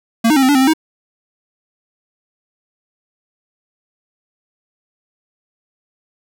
square tone with pitch steps, 228.4 / 307.9 / 269.9 / 259 / 289.1 / 261.4 / 265.2 / 316.4 Hz, A#3 / D#4 / C#4 / C4 / D4 / C4 / C4 / D#4, -35 / -18 / -46 / -17 / -27 / -1 / +23 / +29 cents, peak -10 dBFS, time 0.24-0.736 s, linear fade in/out 10 ms, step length 62 ms, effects none

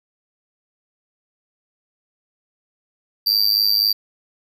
square tone with amplitude modulation, 4699 Hz, D8, in tune, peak -11 dBFS, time 3.26-3.93 s, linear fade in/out 10 ms, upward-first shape sine, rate 104 Hz, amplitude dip 100%, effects none

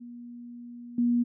sine tone with level steps, 240 Hz, B3, 49 cents flat, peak -40 / -21 dBFS, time 0-1.24 s, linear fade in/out 20 ms, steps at 0.98 s, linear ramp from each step 5 ms, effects none

